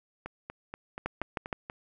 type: two click trains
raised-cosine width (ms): 0.5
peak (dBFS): -16 / -23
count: 4 / 7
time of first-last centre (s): 1.06-1.528 / 0.26-1.699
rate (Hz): 6.41 / 4.17
effects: none